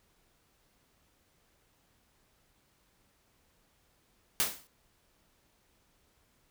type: noise with exponential decay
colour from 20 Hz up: white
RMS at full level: -25 dBFS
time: 4.4-4.67 s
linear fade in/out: 0 ms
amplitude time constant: 57 ms
effects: pink hiss -70 dBFS RMS until 6.5 s